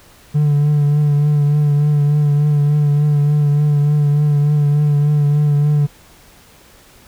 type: tone with vibrato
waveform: triangle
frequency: 146.83 Hz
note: D3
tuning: in tune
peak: -8 dBFS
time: 0.34-5.87 s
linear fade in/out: 20 ms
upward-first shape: triangle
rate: 3.4 Hz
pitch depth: 36 cents each way
effects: tanh soft clip ceiling -4 dBFS + pink hiss -46 dBFS RMS until 7.07 s